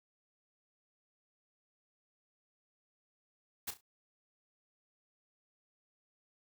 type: noise with echo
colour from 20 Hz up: white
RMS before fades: -38 dBFS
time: 3.67-3.71 s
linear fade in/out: 10 ms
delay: 34 ms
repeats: 3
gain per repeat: -11 dB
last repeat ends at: 3.812 s
effects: none